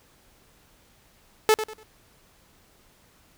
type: tone with echo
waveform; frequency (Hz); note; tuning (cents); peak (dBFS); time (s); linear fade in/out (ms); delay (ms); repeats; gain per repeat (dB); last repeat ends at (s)
sawtooth; 434.2; A4; -23; -11; 1.49-1.54; 0; 97; 3; -11; 1.831
effects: pink hiss -59 dBFS RMS until 3.37 s